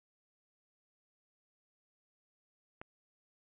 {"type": "click", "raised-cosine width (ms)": 0.5, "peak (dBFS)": -29, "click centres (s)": 2.815, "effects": ["resampled to 8000 Hz", "10-bit"]}